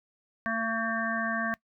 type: harmonic tone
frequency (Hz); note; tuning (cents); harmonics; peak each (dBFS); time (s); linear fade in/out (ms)
225.9; A3; +46; 1 / 3 / 5 / 7 / 8; -33 / -35 / -34 / -33 / -35; 0.46-1.54; 0
effects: noise-tail reverb RT60 0.1 s tail -22 dB re dry